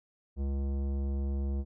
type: tone with tanh clipping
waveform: sine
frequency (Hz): 68.9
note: C#2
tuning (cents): -10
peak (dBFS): -31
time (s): 0.36-1.65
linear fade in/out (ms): 50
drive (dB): 15
effects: none